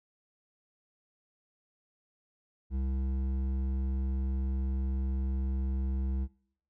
triangle tone with hard clipping, 66 Hz, C2, 16 cents sharp, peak -31 dBFS, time 2.7-6.28 s, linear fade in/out 50 ms, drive 13 dB, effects noise-tail reverb RT60 0.6 s tail -21 dB re dry

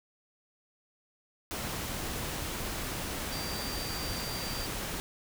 sine tone in noise, 4696 Hz, D8, 1 cent flat, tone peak -40 dBFS, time 3.32-4.66 s, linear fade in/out 0 ms, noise pink, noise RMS -36 dBFS, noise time 1.51-5 s, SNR -7 dB, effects none

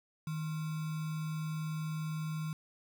sine tone with sample-and-hold, 157.1 Hz, D#3, 17 cents sharp, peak -34 dBFS, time 0.27-2.53 s, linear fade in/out 2 ms, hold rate 1225 Hz, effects none

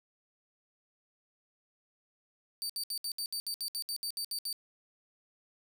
sawtooth tone bursts, 4611 Hz, D8, 33 cents flat, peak -31 dBFS, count 14, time 2.62-4.528 s, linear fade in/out 0 ms, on 75 ms, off 66 ms, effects none

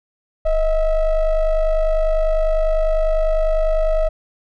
triangle ring-modulated tone, 329 Hz, E4, 3 cents flat, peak -9 dBFS, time 0.45-4.09 s, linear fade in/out 10 ms, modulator 304 Hz, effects none

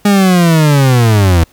40% pulse linear sweep, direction down, 206.8 to 79.6 Hz, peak -5 dBFS, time 0.05-1.44 s, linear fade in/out 5 ms, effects pink hiss -48 dBFS RMS until 1.52 s

